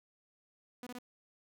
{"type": "tone bursts", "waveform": "sawtooth", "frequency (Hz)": 246.9, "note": "B3", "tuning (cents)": 0, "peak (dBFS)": -39, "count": 3, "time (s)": [0.83, 0.986], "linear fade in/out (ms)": 2, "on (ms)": 36, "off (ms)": 24, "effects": []}